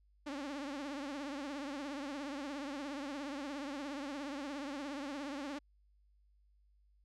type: tone with vibrato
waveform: sawtooth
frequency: 282.4 Hz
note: C#4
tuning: 32 cents sharp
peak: -36 dBFS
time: 0.26-5.59 s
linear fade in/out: 10 ms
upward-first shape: triangle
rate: 17 Hz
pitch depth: 130 cents each way
effects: added 50 Hz sine -66 dBFS peak until 7.04 s + low-pass 6000 Hz 12 dB/octave